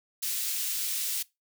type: high-pass noise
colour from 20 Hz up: white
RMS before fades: -31 dBFS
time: 0.22-1.23 s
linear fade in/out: 10 ms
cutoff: 3000 Hz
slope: 12 dB/octave
effects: noise-tail reverb RT60 0.2 s tail -21 dB re dry